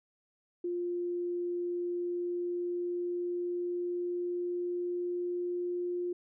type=tone with pitch glide; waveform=sine; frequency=350.9 to 353.7 Hz; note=F4 to F4; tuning=+8 to +22 cents; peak=-31 dBFS; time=0.64-6.13 s; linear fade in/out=5 ms; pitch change=+14 cents; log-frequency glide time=1.78-5.9 s; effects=none